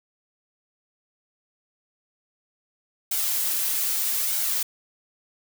blue noise with flanger, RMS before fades -25 dBFS, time 3.11-4.63 s, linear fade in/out 5 ms, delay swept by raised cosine 1.3 to 4.7 ms, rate 0.8 Hz, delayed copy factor +0.5, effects none

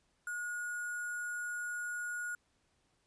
sine tone with sample-and-hold, 1444 Hz, F#6, 43 cents flat, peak -36 dBFS, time 0.27-2.35 s, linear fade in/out 2 ms, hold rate 8820 Hz, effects pink hiss -75 dBFS RMS until 3.06 s + resampled to 22050 Hz

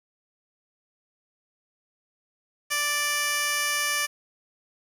15% pulse tone with high-pass filter, 587.3 Hz, D5, in tune, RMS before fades -26 dBFS, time 2.7-4.07 s, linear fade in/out 20 ms, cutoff 1800 Hz, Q 0.57, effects resampled to 32000 Hz + 7-bit

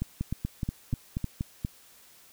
two click trains, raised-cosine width 5 ms, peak -17 / -17 dBFS, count 5 / 7, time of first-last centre 0.02-1.243 / 0.21-1.649 s, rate 3.27 / 4.17 Hz, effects white hiss -56 dBFS RMS until 2.32 s

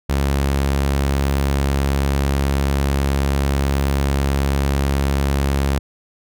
sawtooth tone, 69.2 Hz, C#2, 2 cents flat, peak -12 dBFS, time 0.09-5.79 s, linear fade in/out 10 ms, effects none

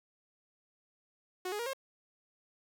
sawtooth tone with pitch steps, 366.7 / 416.4 / 472.8 / 536.9 Hz, F#4 / G#4 / A#4 / C5, -15 / +5 / +24 / +45 cents, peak -31 dBFS, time 1.45-1.734 s, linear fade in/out 5 ms, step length 71 ms, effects 10-bit

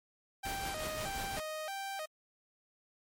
sawtooth tone with vibrato, 698.5 Hz, F5, in tune, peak -34 dBFS, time 0.43-2.06 s, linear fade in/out 10 ms, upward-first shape square, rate 1.6 Hz, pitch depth 200 cents each way
pink noise with tremolo, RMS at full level -40 dBFS, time 0.45-1.4 s, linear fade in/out 2 ms, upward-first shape sine, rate 5.6 Hz, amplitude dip 45%
effects MP3 64 kbps

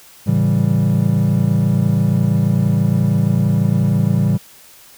triangle chord, A dominant seventh, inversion none, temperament equal, 110 / 138.59 / 164.81 / 196 Hz, A2 / C#3 / E3 / G3, 0 / 0 / 0 / 0 cents, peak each -16 dBFS, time 0.26-4.38 s, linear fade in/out 20 ms, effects white hiss -44 dBFS RMS until 4.97 s

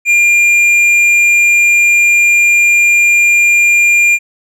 sine tone with tanh clipping, 2400 Hz, D7, 37 cents sharp, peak -7 dBFS, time 0.05-4.19 s, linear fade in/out 50 ms, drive 7 dB, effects none

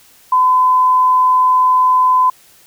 sine tone, 1015 Hz, B5, 47 cents sharp, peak -8 dBFS, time 0.32-2.3 s, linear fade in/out 5 ms, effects white hiss -47 dBFS RMS until 2.66 s

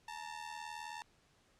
sawtooth ring-modulated tone, 897 Hz, A5, 33 cents sharp, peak -37 dBFS, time 0.08-1.02 s, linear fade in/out 0 ms, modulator 39.7 Hz, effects pink hiss -70 dBFS RMS until 1.59 s + low-pass 8000 Hz 12 dB/octave

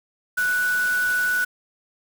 sine tone in noise, 1480 Hz, F#6, in tune, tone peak -19 dBFS, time 0.37-1.45 s, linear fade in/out 10 ms, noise white, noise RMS -34 dBFS, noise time 0.37-1.45 s, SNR +12 dB, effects none

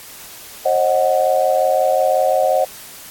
sine chord, C diminished, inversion none, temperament equal with one note detuned, 536.7 / 622.3 / 740 Hz, C5 / Eb5 / Gb5, +44 / 0 / 0 cents, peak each -17 dBFS, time 0.65-2.65 s, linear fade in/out 10 ms, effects white hiss -37 dBFS RMS until 3.1 s + AAC 64 kbps

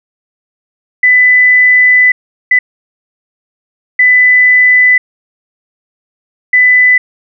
sine tone bursts at uneven times, 1998 Hz, B6, 20 cents sharp, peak -3 dBFS, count 4, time 1.03-2.12 / 2.51-2.59 / 3.99-4.98 / 6.53-6.98 s, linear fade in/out 5 ms, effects none

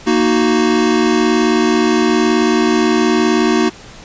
square chord, D# minor, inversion second, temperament equal, 233.1 / 311.1 / 370 Hz, A#3 / D#4 / F#4, 0 / 0 / 0 cents, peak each -16 dBFS, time 0.06-3.7 s, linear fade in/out 20 ms, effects pink hiss -37 dBFS RMS until 4.04 s + resampled to 16000 Hz

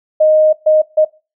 sine tone bursts at uneven times, 620 Hz, D#5, 6 cents flat, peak -6 dBFS, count 3, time 0.2-0.53 / 0.66-0.82 / 0.97-1.05 s, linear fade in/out 10 ms, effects noise-tail reverb RT60 0.3 s tail -21 dB re dry

